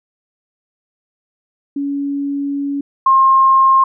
sine tone pair in turn, 281.7 / 1066 Hz, C#4 / C6, +28 / +32 cents, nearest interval octave + major seventh, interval 2304 cents, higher second, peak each -17 / -7 dBFS, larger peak second, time 1.76-2.81 / 3.06-3.84 s, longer first, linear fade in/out 5 ms, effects none

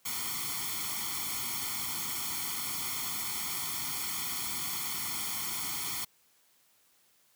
white noise with comb filter, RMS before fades -35 dBFS, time 0.05-6.05 s, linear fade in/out 10 ms, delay 0.91 ms, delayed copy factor +0.95, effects white hiss -67 dBFS RMS until 7.35 s + high-pass 80 Hz 12 dB/octave

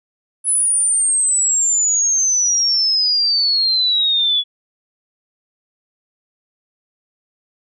sine exponential sweep, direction down, 10240 to 3390 Hz, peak -13 dBFS, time 0.44-4.44 s, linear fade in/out 50 ms, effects none

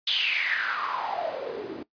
white noise with band-pass filter sweep, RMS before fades -29 dBFS, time 0.07-1.83 s, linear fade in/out 5 ms, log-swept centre 3500 to 290 Hz, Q 7.1, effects noise-tail reverb RT60 0.1 s tail -18 dB re dry + resampled to 11025 Hz

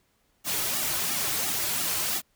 white noise with flanger, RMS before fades -28 dBFS, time 0.44-2.22 s, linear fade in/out 50 ms, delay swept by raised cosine 1.9 to 4.4 ms, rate 2.9 Hz, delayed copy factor -0.95, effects pink hiss -69 dBFS RMS until 2.35 s

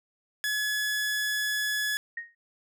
sawtooth tone, 1700 Hz, G#6, 40 cents sharp, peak -23 dBFS, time 0.44-1.97 s, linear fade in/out 0 ms
sine tone with exponential decay, 1864.7 Hz, A#6, in tune, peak -29 dBFS, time 2.17-2.35 s, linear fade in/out 5 ms, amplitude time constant 39 ms
effects none

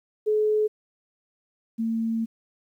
sine tone pair in turn, 427.1 / 226.2 Hz, G#4 / A3, +48 / +48 cents, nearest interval major seventh, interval 1100 cents, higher first, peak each -19 / -23 dBFS, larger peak first, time 0.26-0.68 / 1.78-2.26 s, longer second, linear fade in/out 20 ms, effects 10-bit

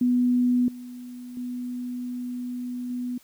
sine tone with level steps, 246.9 Hz, B3, in tune, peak -18 / -36 / -29 / -27 dBFS, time 0.01-3.18 s, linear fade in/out 5 ms, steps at 0.68 / 1.37 / 2.9 s, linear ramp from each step 2 ms, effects white hiss -57 dBFS RMS until 3.23 s

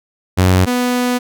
sawtooth tone pair in turn, 92.4 / 247.2 Hz, F#2 / B3, -2 / +2 cents, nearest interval octave + perfect fourth, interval 1704 cents, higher second, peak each -5 / -10 dBFS, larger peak first, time 0.37-0.66 / 0.66-1.19 s, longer second, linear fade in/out 20 ms, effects none

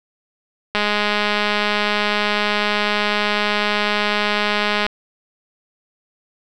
click train, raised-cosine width 0.3 ms, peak -3 dBFS, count 857, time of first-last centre 0.75-4.865 s, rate 208 Hz, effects none

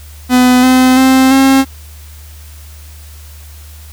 45% pulse tone with pitch steps, 250.9 / 256.6 / 262.5 / 268.4 Hz, B3 / C4 / C4 / C4, +28 / -34 / +6 / +44 cents, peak -5 dBFS, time 0.29-1.65 s, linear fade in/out 50 ms, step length 340 ms, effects added 75 Hz sine -31 dBFS peak until 3.92 s + white hiss -40 dBFS RMS until 3.92 s

